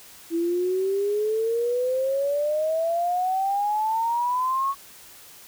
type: exponential sweep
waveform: sine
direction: up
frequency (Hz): 329.6 to 1112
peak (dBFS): -21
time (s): 0.3-4.75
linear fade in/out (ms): 50
effects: white hiss -47 dBFS RMS until 5.47 s